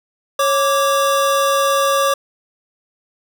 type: tone pair together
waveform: square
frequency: 551 / 1168.3 Hz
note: C#5 / D6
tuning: -11 / -9 cents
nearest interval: octave + minor second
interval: 1302 cents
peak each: -17 dBFS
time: 0.39-2.14 s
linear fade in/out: 5 ms
effects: none